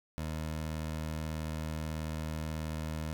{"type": "tone", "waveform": "20% pulse", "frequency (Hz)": 78.4, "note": "D#2", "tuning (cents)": 14, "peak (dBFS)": -30, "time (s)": [0.18, 3.13], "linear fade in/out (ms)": 0, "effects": []}